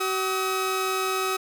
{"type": "tone pair together", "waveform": "sawtooth", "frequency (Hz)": [379, 1273.8], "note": ["F#4", "D#6"], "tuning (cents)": [42, 40], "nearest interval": "octave + major sixth", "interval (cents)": 2098, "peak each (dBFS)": -23, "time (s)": [0, 1.37], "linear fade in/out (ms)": 10, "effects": []}